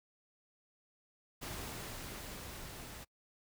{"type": "noise with level ramp", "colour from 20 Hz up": "pink", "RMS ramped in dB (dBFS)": [-43, -49], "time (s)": [1.41, 3.05], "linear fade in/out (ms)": 20, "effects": ["noise-tail reverb RT60 0.1 s tail -25 dB re dry"]}